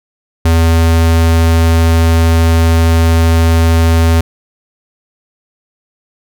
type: tone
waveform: square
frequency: 82.41 Hz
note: E2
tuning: in tune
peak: -7 dBFS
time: 0.45-4.21 s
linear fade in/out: 5 ms
effects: none